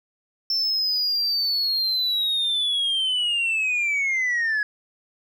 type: linear sweep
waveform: sine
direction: down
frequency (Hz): 5370 to 1669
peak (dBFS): -18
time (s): 0.5-4.63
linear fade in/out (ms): 2
effects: tanh soft clip ceiling -19 dBFS